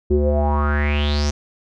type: tone with low-pass filter sweep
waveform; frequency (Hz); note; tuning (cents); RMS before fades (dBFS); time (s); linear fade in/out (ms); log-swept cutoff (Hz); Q
square; 73.3; D2; -3; -18; 0.1-1.31; 10; 340 to 6200; 7.1
effects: none